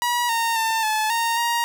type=tone with pitch steps; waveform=sawtooth; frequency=965 / 920 / 897 / 864 / 924 / 940 Hz; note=B5 / A#5 / A5 / A5 / A#5 / A#5; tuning=-40 / -23 / +33 / -32 / -16 / +14 cents; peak=-16 dBFS; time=0.02-1.64 s; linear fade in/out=0 ms; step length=270 ms; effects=none